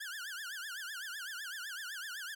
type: tone with vibrato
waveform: sawtooth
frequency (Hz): 1574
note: G6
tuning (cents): +7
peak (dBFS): -37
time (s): 0-2.35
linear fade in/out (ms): 10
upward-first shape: triangle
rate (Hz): 7.9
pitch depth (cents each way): 240
effects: none